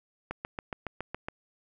click train, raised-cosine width 0.5 ms, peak -19 dBFS, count 8, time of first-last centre 0.31-1.285 s, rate 7.18 Hz, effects none

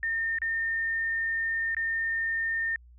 sine tone with dropouts, 1818 Hz, A#6, 44 cents flat, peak -26 dBFS, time 0.03-2.76 s, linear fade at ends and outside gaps 1 ms, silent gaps 0.386-0.418 / 1.748-1.767 s, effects added 60 Hz sine -50 dBFS peak until 2.98 s

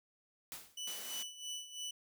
white noise with exponential decay, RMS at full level -43 dBFS, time 0.52-0.85 s, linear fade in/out 0 ms, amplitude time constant 71 ms
25% pulse tone with tremolo, 2974 Hz, F#7, 8 cents sharp, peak -36 dBFS, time 0.77-1.91 s, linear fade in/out 5 ms, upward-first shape sine, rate 3 Hz, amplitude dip 75%
white high-pass noise, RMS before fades -46 dBFS, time 0.87-1.23 s, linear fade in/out 5 ms, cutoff 180 Hz, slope 48 dB/octave
effects none

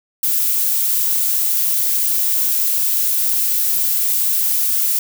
violet noise, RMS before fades -17 dBFS, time 0.23-4.99 s, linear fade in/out 2 ms, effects none

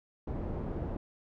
pink low-pass noise, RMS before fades -36 dBFS, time 0.27-0.97 s, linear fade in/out 5 ms, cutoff 540 Hz, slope 12 dB/octave, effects none

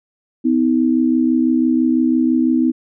sine tone pair together, 252.3 / 318.3 Hz, B3 / D#4, +37 / +39 cents, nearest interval major third, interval 402 cents, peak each -14 / -16 dBFS, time 0.44-2.72 s, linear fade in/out 20 ms, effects none

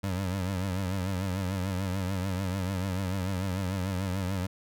25% pulse tone with vibrato, 94 Hz, F#2, 28 cents sharp, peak -25 dBFS, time 0.03-4.47 s, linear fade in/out 10 ms, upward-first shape triangle, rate 6.8 Hz, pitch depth 110 cents each way, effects none

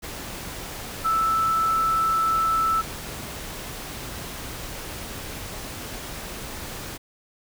sine tone in noise, 1318.5 Hz, E6, in tune, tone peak -19 dBFS, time 1.04-2.82 s, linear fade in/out 20 ms, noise pink, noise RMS -35 dBFS, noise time 0.02-6.98 s, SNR +13 dB, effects none

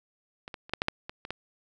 clicks, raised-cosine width 0.3 ms, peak -24 / -22 / -30 / -11 / -10 / -9 / -21 / -23 / -16 dBFS, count 9, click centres 0.479 / 0.542 / 0.695 / 0.736 / 0.819 / 0.884 / 1.095 / 1.251 / 1.306 s, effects none

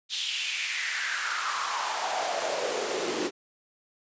pink noise with high-pass filter sweep, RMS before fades -30 dBFS, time 0.09-3.31 s, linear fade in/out 50 ms, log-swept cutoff 3500 to 310 Hz, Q 4.1, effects resampled to 16000 Hz

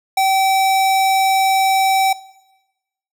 square tone, 770 Hz, G5, 31 cents flat, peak -13 dBFS, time 0.17-2.13 s, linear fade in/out 5 ms, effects noise-tail reverb RT60 1.0 s tail -19 dB re dry

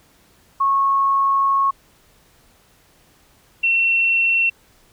sine tone pair in turn, 1097 / 2712 Hz, C#6 / E7, -18 / +49 cents, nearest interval octave + major third, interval 1567 cents, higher second, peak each -14 dBFS, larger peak neither, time 0.6-1.71 / 3.63-4.5 s, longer first, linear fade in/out 10 ms, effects pink hiss -55 dBFS RMS until 4.92 s

